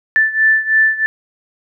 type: beating tone pair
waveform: sine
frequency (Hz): 1760 / 1763.1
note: A6 / A6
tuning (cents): 0 / +3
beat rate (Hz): 3.1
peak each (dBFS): -12 / -15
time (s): 0.16-1.06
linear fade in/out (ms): 0
effects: none